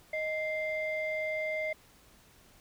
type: tone pair together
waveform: sine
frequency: 623.8 / 2093 Hz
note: D#5 / C7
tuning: +4 / 0 cents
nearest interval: octave + major sixth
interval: 2096 cents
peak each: -32 / -33 dBFS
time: 0.13-1.73 s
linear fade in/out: 5 ms
effects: tanh soft clip ceiling -25 dBFS + pink hiss -60 dBFS RMS until 2.6 s

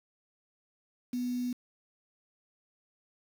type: tone with quantisation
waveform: sine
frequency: 246.9 Hz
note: B3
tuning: in tune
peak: -30 dBFS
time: 1.13-1.53 s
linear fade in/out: 5 ms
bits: 8
effects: none

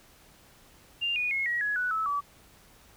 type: tone with pitch steps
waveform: sine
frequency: 2794 / 2461 / 2167 / 1908.4 / 1680.6 / 1480.1 / 1303.4 / 1147.9 Hz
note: F7 / D#7 / C#7 / A#6 / G#6 / F#6 / E6 / D6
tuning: 0 / -20 / -40 / +40 / +20 / 0 / -20 / -40 cents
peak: -26 dBFS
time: 1.01-2.21 s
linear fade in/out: 20 ms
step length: 150 ms
effects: pink hiss -57 dBFS RMS until 2.96 s

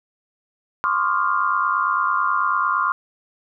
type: tone cluster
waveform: sine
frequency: 1041 / 1110 / 1209 / 1402 Hz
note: C6 / C#6 / D6 / F6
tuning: -9 / +2 / +50 / +6 cents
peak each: -23 dBFS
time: 0.84-2.92 s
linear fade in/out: 0 ms
effects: none

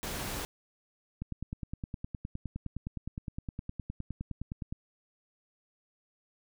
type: noise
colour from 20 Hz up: pink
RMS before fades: -37 dBFS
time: 0.03-0.45 s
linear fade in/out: 0 ms
type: click train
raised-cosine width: 5 ms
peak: -24 dBFS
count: 35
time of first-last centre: 1.22-4.725 s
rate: 9.7 Hz
effects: none

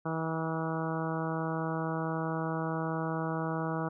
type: harmonic tone with a mistuned harmonic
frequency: 161.4 Hz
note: E3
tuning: 36 cents flat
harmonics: 1 / 2 / 3 / 4 / 5 / 6 / 7 / 8 / 9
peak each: -34 / -37 / -39 / -40 / -41 / -42 / -42 / -43 / -44 dBFS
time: 0.05-3.89 s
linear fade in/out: 10 ms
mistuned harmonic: 7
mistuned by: +16 cents
effects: none

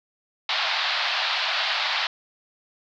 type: band-pass noise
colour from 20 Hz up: white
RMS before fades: -25 dBFS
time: 0.49-2.07 s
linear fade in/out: 2 ms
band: 650 to 4500 Hz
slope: 48 dB/octave
effects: none

